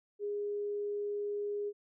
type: tone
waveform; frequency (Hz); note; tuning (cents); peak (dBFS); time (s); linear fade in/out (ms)
sine; 411.1; G#4; -18; -33; 0.19-1.73; 50
effects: none